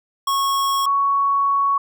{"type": "tone pair in turn", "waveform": ["square", "sine"], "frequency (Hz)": [1100, 1114.7], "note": ["C#6", "C#6"], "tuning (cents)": [-14, 9], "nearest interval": "unison", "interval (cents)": 23, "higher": "second", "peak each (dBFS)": [-18, -15], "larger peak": "second", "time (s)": [[0.27, 0.86], [0.86, 1.78]], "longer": "second", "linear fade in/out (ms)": 5, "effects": []}